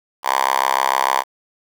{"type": "tone with high-pass filter", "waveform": "5% pulse", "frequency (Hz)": 66.7, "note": "C2", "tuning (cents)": 34, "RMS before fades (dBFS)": -18, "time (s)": [0.23, 1.24], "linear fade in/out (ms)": 50, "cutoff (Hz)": 990, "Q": 4.8, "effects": ["7-bit"]}